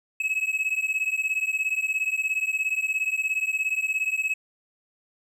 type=beating tone pair; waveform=triangle; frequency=2562 / 2579 Hz; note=E7 / E7; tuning=-50 / -39 cents; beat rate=17 Hz; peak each=-25 dBFS; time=0.2-4.34 s; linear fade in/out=5 ms; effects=none